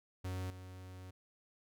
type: tone with level steps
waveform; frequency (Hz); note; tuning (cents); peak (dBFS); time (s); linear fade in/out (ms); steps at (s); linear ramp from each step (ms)
45% pulse; 92.5; F#2; 0; -38 / -48; 0.24-1.11; 10; 0.5; 2
effects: none